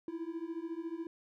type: beating tone pair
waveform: triangle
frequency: 323.5 / 337.5 Hz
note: E4 / E4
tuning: -32 / +41 cents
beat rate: 14 Hz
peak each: -39 / -38 dBFS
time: 0.08-1.07 s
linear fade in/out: 2 ms
effects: none